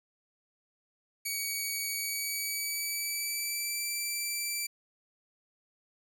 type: tone with pitch glide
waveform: 10% pulse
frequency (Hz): 2256 to 2336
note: C#7 to D7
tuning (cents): +30 to -10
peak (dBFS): -23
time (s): 1.25-4.67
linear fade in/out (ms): 10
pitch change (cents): +60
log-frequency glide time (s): 1.93-3.83
effects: none